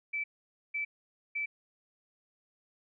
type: tone bursts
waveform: sine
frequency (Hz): 2316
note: D7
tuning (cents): -25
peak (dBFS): -31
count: 3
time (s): 0.13-1.46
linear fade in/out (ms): 10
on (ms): 110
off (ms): 500
effects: none